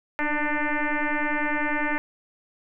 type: tone with frequency modulation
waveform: sine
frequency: 896 Hz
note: A5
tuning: 31 cents sharp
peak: -22 dBFS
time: 0.19-1.98 s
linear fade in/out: 0 ms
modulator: 297 Hz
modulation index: 4.3
effects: none